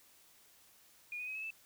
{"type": "tone with pitch steps", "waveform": "sine", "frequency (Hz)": [2436, 2484, 2534, 2584, 2635], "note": ["D#7", "D#7", "D#7", "E7", "E7"], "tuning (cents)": [-37, -3, 31, -35, -1], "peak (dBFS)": -39, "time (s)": [1.12, 1.505], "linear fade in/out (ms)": 2, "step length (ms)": 77, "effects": ["white hiss -64 dBFS RMS until 1.65 s"]}